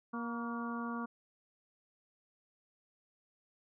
harmonic tone with a mistuned harmonic, 235.7 Hz, A#3, 19 cents sharp, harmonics 1 / 2 / 3 / 4 / 5 / 6, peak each -38 / -48 / -50 / -47 / -43 / -47 dBFS, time 0.13-1.06 s, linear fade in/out 10 ms, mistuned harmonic 5, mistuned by -47 cents, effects none

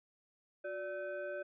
sine tone with frequency modulation, 583 Hz, D5, 13 cents flat, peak -38 dBFS, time 0.64-1.43 s, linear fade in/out 10 ms, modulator 948 Hz, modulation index 0.87, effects none

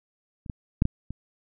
clicks, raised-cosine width 5 ms, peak -29 / -19 / -7 / -11 / -22 dBFS, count 5, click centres 0.462 / 0.498 / 0.821 / 0.854 / 1.106 s, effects none

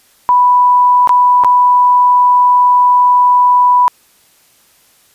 sine tone with dropouts, 987.8 Hz, B5, in tune, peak -5 dBFS, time 0.29-3.88 s, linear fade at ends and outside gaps 0 ms, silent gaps 1.074-1.093 / 1.437-1.446 s, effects white hiss -50 dBFS RMS until 5.14 s + resampled to 32000 Hz

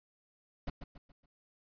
brown noise with echo, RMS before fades -36 dBFS, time 0.67-0.7 s, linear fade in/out 5 ms, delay 140 ms, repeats 4, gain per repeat -8 dB, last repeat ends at 1.26 s, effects resampled to 11025 Hz

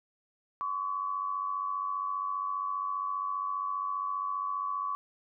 sine tone pair together, 1037 / 1132 Hz, C6 / C#6, -16 / +36 cents, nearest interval major second, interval 152 cents, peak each -38 / -31 dBFS, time 0.61-4.95 s, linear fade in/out 0 ms, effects none

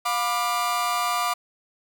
40% pulse chord, B diminished, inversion second, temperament just, 711.2 / 987.8 / 1185.3 Hz, F5 / B5 / D6, +31 / 0 / +16 cents, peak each -27 / -29 / -24 dBFS, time 0.05-1.34 s, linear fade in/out 10 ms, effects none

